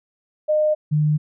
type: tone pair in turn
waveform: sine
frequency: 611 / 151.17 Hz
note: D#5 / D#3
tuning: -32 / -50 cents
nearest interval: 2 octaves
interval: 2418 cents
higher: first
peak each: -15 dBFS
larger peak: neither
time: 0.48-0.75 / 0.91-1.18 s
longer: neither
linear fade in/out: 20 ms
effects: none